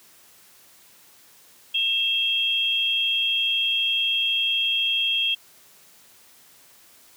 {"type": "tone pair together", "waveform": "sine", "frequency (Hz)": [2686, 3244], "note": ["E7", "G#7"], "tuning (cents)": [32, -41], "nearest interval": "minor third", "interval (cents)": 327, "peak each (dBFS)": [-26, -21], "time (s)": [1.74, 5.35], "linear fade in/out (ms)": 10, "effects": ["white hiss -53 dBFS RMS until 7.16 s", "high-pass 80 Hz 12 dB/octave"]}